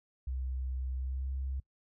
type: tone with pitch glide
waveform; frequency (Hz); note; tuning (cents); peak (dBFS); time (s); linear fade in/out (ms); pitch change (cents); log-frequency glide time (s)
sine; 64.6 to 66.57; C2 to C2; -21 to +31; -32; 0.27-1.6; 5; +52; 0.96-1.29
effects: noise-tail reverb RT60 0.1 s tail -23 dB re dry + tanh soft clip ceiling -28 dBFS